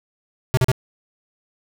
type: tone bursts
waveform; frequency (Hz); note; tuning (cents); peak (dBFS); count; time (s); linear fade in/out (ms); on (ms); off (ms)
square; 128.4; C3; -32; -14; 3; 0.54-0.716; 0; 32; 40
effects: none